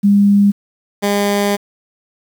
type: tone pair in turn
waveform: sine / 15% pulse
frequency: 201.9 / 202.9 Hz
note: G#3 / G#3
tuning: -49 / -40 cents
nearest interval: unison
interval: 9 cents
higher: second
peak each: -7 dBFS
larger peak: neither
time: 0.03-0.52 / 1.02-1.57 s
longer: second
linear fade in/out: 20 ms
effects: 7-bit